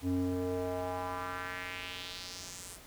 square tone with band-pass filter sweep, 90.8 Hz, F#2, 32 cents flat, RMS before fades -37 dBFS, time 0.02-2.79 s, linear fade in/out 50 ms, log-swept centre 230 to 9700 Hz, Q 2.3, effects pink hiss -53 dBFS RMS until 2.86 s

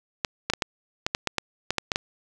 clicks, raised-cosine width 0.2 ms, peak -6 dBFS, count 12, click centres 0.248 / 0.5 / 0.536 / 0.622 / 1.065 / 1.149 / 1.273 / 1.383 / 1.706 / 1.783 / 1.918 / 1.959 s, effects none

